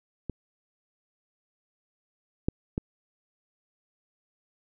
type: clicks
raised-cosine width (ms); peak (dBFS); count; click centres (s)
3; -19 / -11 / -15; 3; 0.297 / 2.485 / 2.779
effects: none